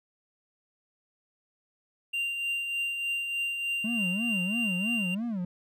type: tone with tremolo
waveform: triangle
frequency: 2780 Hz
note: F7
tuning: 9 cents flat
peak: -25 dBFS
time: 2.13-5.15 s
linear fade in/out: 10 ms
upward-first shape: triangle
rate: 3.3 Hz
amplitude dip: 45%
type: tone with vibrato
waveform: triangle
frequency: 206.2 Hz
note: G#3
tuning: 12 cents flat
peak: -27 dBFS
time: 3.84-5.45 s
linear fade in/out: 5 ms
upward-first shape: sine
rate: 3 Hz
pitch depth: 260 cents each way
effects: none